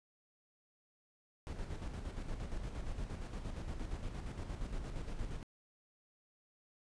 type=noise with tremolo; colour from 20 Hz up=brown; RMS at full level=-40 dBFS; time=1.47-5.43 s; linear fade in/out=0 ms; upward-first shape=square; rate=8.6 Hz; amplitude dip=45%; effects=resampled to 22050 Hz